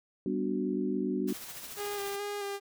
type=chord; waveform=sine; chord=G major seventh; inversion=none; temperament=equal; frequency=196 / 246.9 / 293.7 / 370 Hz; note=G3 / B3 / D4 / F#4; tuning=0 / 0 / 0 / 0 cents; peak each=-34 dBFS; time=0.26-1.33 s; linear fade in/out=2 ms
type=noise with tremolo; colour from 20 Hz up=white; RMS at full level=-42 dBFS; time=1.27-2.17 s; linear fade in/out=20 ms; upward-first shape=sine; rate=14 Hz; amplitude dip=40%
type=tone with vibrato; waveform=sawtooth; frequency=404.8 Hz; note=G#4; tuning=44 cents flat; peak=-30 dBFS; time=1.76-2.6 s; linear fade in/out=50 ms; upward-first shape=square; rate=2.3 Hz; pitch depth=20 cents each way
effects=none